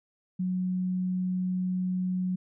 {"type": "tone", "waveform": "sine", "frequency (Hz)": 183.5, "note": "F#3", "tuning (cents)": -14, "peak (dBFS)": -26, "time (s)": [0.39, 2.36], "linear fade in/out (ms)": 10, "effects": []}